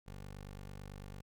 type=tone; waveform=15% pulse; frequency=49 Hz; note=G1; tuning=in tune; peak=-40 dBFS; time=0.06-1.22 s; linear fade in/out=20 ms; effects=none